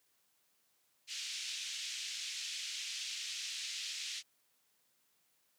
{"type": "band-pass noise", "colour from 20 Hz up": "pink", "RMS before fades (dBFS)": -42, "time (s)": [1.07, 4.23], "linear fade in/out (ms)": 50, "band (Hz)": [2600, 6900], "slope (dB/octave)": 24, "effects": ["white hiss -75 dBFS RMS until 5.58 s", "high-pass 100 Hz 12 dB/octave"]}